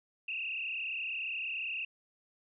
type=tone with frequency modulation; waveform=sine; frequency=2657 Hz; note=E7; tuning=13 cents sharp; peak=-34 dBFS; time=0.28-1.85 s; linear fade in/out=5 ms; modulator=34.4 Hz; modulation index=3.9; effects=none